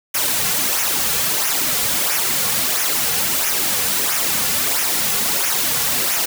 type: noise with flanger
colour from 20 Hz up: white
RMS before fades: -19 dBFS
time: 0.14-6.26 s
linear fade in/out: 10 ms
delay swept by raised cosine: 0.23 to 3.23 ms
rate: 1.5 Hz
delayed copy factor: -0.6
effects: none